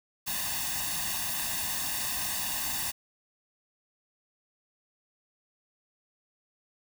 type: noise with comb filter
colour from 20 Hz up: white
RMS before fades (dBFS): -32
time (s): 0.26-2.92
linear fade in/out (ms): 20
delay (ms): 1.1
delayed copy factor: +0.9
effects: none